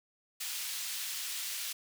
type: high-pass noise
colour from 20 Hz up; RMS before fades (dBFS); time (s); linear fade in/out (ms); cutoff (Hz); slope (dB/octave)
pink; -38; 0.4-1.73; 10; 2900; 12
effects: none